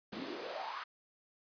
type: noise with high-pass filter sweep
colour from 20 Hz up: pink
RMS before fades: -42 dBFS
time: 0.12-0.84 s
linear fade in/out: 10 ms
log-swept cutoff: 210 to 1300 Hz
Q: 5.2
effects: resampled to 11025 Hz